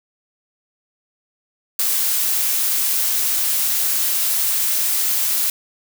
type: noise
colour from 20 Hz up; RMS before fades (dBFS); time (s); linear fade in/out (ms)
blue; -19; 1.79-5.5; 2
effects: none